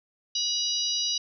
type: harmonic tone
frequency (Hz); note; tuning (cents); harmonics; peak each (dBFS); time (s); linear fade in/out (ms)
970; B5; -31; 3 / 4 / 5 / 6; -32 / -30 / -29 / -32; 0.35-1.18; 5
effects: none